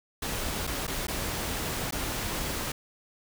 pink noise with dropouts, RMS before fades -32 dBFS, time 0.22-2.72 s, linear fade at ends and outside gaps 5 ms, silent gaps 0.669-0.673 / 0.869-0.877 / 1.07-1.081 / 1.91-1.923 s, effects none

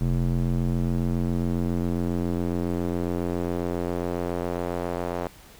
square tone with band-pass filter sweep, 43.65 Hz, F1, in tune, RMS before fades -26 dBFS, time 0.01-5.27 s, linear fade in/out 0 ms, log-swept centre 150 to 630 Hz, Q 1.2, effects pink hiss -50 dBFS RMS until 5.59 s

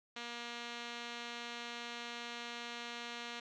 5% pulse tone with low-pass filter, 237.5 Hz, A#3, 33 cents sharp, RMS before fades -45 dBFS, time 0.16-3.4 s, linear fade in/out 5 ms, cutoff 4500 Hz, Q 6.3, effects none

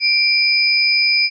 sine tone pair together, 2355 / 4986 Hz, D7 / D#8, +4 / +3 cents, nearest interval octave + minor second, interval 1299 cents, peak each -15 dBFS, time 0-1.3 s, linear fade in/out 50 ms, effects none

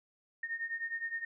sine beating tone pair, 1829 / 1838.7 Hz, A#6 / A#6, -33 / -24 cents, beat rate 9.7 Hz, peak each -40 / -37 dBFS, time 0.43-1.25 s, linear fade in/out 5 ms, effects none

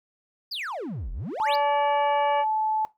triangle exponential two-way sweep, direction down then up, 5200 to 37.56 to 5200 Hz, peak -28 dBFS, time 0.51-1.56 s, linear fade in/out 10 ms, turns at 1.12 s
sine tone, 868 Hz, A5, 24 cents flat, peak -22 dBFS, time 1.4-2.85 s, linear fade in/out 0 ms
harmonic tone, 575 Hz, D5, 37 cents flat, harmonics 1 / 2 / 3 / 4 / 5, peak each -25 / -31 / -35 / -37 / -39 dBFS, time 1.45-2.45 s, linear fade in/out 50 ms
effects noise-tail reverb RT60 0.2 s tail -19 dB re dry

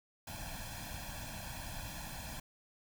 pink noise with comb filter, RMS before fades -44 dBFS, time 0.27-2.4 s, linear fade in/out 5 ms, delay 1.2 ms, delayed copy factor +0.95, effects none

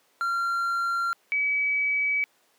triangle / sine tone pair in turn, 1378 / 2283 Hz, F6 / D7, -24 / -50 cents, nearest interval major sixth, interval 874 cents, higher second, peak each -22 dBFS, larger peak neither, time 0.21-1.13 / 1.32-2.24 s, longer neither, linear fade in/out 0 ms, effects pink hiss -64 dBFS RMS until 2.58 s + high-pass 400 Hz 12 dB/octave

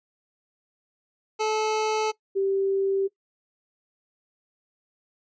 25% pulse / sine tone pair in turn, 433.5 / 390 Hz, A4 / G4, -26 / -9 cents, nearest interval major second, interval 183 cents, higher first, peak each -19 / -21 dBFS, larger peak first, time 1.39-2.12 / 2.35-3.08 s, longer neither, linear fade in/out 20 ms, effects noise-tail reverb RT60 0.1 s tail -19 dB re dry + resampled to 16000 Hz

